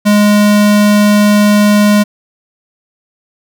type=tone; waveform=square; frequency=207.5 Hz; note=G#3; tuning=1 cent flat; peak=-6 dBFS; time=0.05-2.04 s; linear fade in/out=20 ms; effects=none